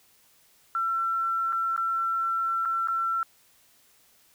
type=tone with dropouts; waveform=sine; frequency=1348 Hz; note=E6; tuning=38 cents sharp; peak=-24 dBFS; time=0.75-3.23 s; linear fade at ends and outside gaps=1 ms; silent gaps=1.524-1.529 / 1.764-1.777 / 2.652-2.656 / 2.874-2.884 s; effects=white hiss -61 dBFS RMS until 4.34 s